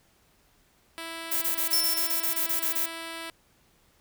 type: tone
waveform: 5% pulse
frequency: 329.6 Hz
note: E4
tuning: in tune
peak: -24 dBFS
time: 0.98-3.3 s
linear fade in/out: 0 ms
type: noise bursts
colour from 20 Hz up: violet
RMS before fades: -27 dBFS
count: 12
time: 1.31-2.861 s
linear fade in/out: 10 ms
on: 110 ms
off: 21 ms
type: tone with exponential decay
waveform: sawtooth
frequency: 5360 Hz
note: E8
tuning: 28 cents sharp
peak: -19 dBFS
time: 1.73-2.79 s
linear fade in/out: 0 ms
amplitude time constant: 230 ms
effects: pink hiss -64 dBFS RMS until 4 s